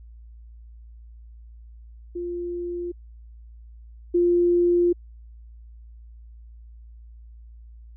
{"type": "tone pair in turn", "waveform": "sine", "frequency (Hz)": [349.2, 349.2], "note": ["F4", "F4"], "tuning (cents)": [0, 0], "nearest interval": "unison", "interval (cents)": 0, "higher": "neither", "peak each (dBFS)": [-27, -16], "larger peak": "second", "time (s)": [[2.15, 2.92], [4.14, 4.93]], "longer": "second", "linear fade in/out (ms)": 10, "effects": ["added 57 Hz sine -42 dBFS peak until 7.96 s"]}